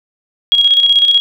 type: tone with tremolo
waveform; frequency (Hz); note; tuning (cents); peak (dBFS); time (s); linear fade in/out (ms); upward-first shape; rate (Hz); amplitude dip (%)
sine; 3299; G#7; -12; -5; 0.52-1.2; 0; square; 16; 50
effects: none